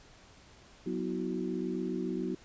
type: harmonic tone with a mistuned harmonic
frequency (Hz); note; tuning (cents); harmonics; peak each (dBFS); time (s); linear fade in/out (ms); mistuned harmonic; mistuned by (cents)
61.74; B1; 0; 3 / 4 / 5 / 6; -37 / -37 / -37 / -37; 0.86-2.35; 5; 5; +80
effects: pink hiss -57 dBFS RMS until 2.44 s + resampled to 16000 Hz